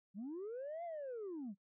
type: linear two-way sweep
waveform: sine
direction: up then down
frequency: 180.1 to 702 to 180.1 Hz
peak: -40 dBFS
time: 0.14-1.55 s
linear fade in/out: 50 ms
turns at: 0.84 s
effects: noise-tail reverb RT60 0.1 s tail -24 dB re dry + tanh soft clip ceiling -40 dBFS